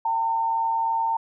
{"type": "tone pair together", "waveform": "sine", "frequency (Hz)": [784, 907.1], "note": ["G5", "A#5"], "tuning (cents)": [0, -47], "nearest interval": "minor third", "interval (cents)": 253, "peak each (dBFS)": [-32, -21], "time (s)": [0.05, 1.17], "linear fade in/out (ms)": 5, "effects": []}